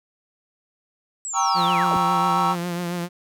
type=linear sweep; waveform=sine; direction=down; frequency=7970 to 38.89 Hz; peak=-27 dBFS; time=1.25-1.97 s; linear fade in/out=0 ms
type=chord; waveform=triangle; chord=G diminished seventh; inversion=none; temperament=equal; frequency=784 / 932.3 / 1108.7 / 1318.5 Hz; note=G5 / Bb5 / Db6 / Fb6; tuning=0 / 0 / 0 / 0 cents; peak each=-22 dBFS; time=1.33-2.56 s; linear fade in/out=50 ms
type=tone with vibrato; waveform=sawtooth; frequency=174.61 Hz; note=F3; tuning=in tune; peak=-21 dBFS; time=1.54-3.09 s; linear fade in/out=50 ms; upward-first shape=triangle; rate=7.3 Hz; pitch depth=45 cents each way
effects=none